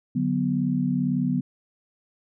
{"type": "chord", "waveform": "sine", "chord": "B minor", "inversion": "first", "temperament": "equal", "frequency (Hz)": [146.83, 185, 246.9], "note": ["D3", "F#3", "B3"], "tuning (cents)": [0, 0, 0], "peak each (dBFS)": [-27, -26, -24], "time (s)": [0.15, 1.41], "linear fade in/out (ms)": 10, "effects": []}